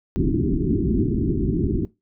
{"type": "low-pass noise", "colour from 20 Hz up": "white", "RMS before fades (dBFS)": -21, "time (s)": [0.16, 1.85], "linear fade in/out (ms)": 0, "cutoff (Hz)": 380, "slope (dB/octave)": 96, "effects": ["noise-tail reverb RT60 0.2 s tail -19 dB re dry"]}